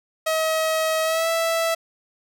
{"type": "tone with pitch glide", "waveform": "sawtooth", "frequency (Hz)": [637, 659.5], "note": ["D#5", "E5"], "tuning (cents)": [41, 1], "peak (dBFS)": -16, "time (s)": [0.26, 1.75], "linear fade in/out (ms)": 10, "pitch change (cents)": 60, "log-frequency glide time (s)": [1.03, 1.29], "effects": []}